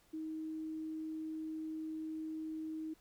sine tone, 315.5 Hz, D#4, 24 cents sharp, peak -39 dBFS, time 0.13-2.94 s, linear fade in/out 10 ms, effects pink hiss -69 dBFS RMS until 3 s

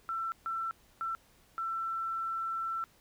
sine tone bursts at uneven times, 1340 Hz, E6, 28 cents sharp, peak -32 dBFS, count 4, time 0.09-0.32 / 0.46-0.71 / 1.01-1.15 / 1.58-2.84 s, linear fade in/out 0 ms, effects pink hiss -64 dBFS RMS until 3 s

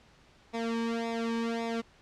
sawtooth tone with flanger, 230 Hz, A#3, 23 cents flat, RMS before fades -32 dBFS, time 0.53-1.82 s, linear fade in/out 20 ms, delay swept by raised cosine 0.66 to 1.51 ms, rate 1.8 Hz, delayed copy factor -1, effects pink hiss -60 dBFS RMS until 2.01 s + low-pass 5000 Hz 12 dB/octave

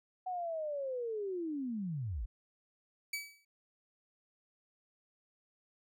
sine linear sweep, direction down, 749 to 41.2 Hz, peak -35 dBFS, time 0.26-2.26 s, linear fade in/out 10 ms
sawtooth tone with exponential decay, 2287 Hz, D7, 47 cents flat, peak -30 dBFS, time 3.13-3.45 s, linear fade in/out 5 ms, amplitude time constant 68 ms
effects none

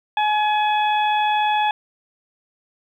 harmonic tone, 846 Hz, G#5, 32 cents sharp, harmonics 1 / 2 / 3 / 4, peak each -17 / -28 / -28 / -29 dBFS, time 0.17-1.71 s, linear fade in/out 2 ms, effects 9-bit

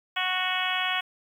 harmonic tone, 369 Hz, F#4, 5 cents flat, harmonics 2 / 3 / 4 / 5 / 6 / 7 / 8 / 9, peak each -33 / -33 / -33 / -33 / -33 / -33 / -33 / -33 dBFS, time 0.16-1.01 s, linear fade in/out 10 ms, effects 9-bit

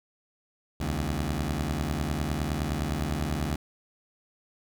15% pulse beating tone pair, 69.3 / 79.2 Hz, C#2 / D#2, 0 / +31 cents, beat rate 9.9 Hz, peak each -24 dBFS, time 0.8-3.56 s, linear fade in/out 5 ms, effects none

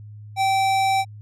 sine tone with hard clipping, 775 Hz, G5, 20 cents flat, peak -19 dBFS, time 0.36-1.05 s, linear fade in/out 50 ms, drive 17 dB, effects added 105 Hz sine -37 dBFS peak until 1.21 s

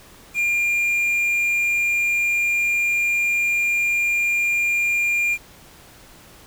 triangle tone with quantisation, 2400 Hz, D7, 37 cents sharp, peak -16 dBFS, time 0.34-5.38 s, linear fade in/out 50 ms, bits 7, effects pink hiss -47 dBFS RMS until 6.46 s

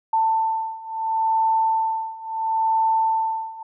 sine beating tone pair, 890 / 890.73 Hz, A5 / A5, +20 / +21 cents, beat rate 0.73 Hz, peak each -23 / -21 dBFS, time 0.13-3.63 s, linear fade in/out 5 ms, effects none

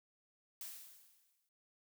blue noise with exponential decay, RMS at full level -45 dBFS, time 0.61-1.49 s, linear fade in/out 1 ms, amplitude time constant 190 ms, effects none

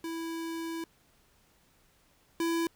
square tone pair in turn, 329.6 / 333.2 Hz, E4 / E4, 0 / +19 cents, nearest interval unison, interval 19 cents, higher second, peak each -35 / -28 dBFS, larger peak second, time 0.04-0.84 / 2.4-2.67 s, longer first, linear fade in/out 2 ms, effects pink hiss -66 dBFS RMS until 2.75 s

